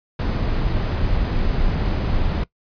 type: noise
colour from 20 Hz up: brown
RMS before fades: -20 dBFS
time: 0.19-2.44 s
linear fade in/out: 5 ms
effects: noise-tail reverb RT60 0.1 s tail -20 dB re dry + resampled to 11025 Hz